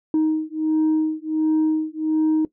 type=beating tone pair; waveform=sine; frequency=312.2 / 313.6 Hz; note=D#4 / D#4; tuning=+6 / +14 cents; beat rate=1.4 Hz; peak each=-19 dBFS; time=0.14-2.45 s; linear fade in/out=2 ms; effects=noise-tail reverb RT60 0.1 s tail -18 dB re dry + tanh soft clip ceiling -14 dBFS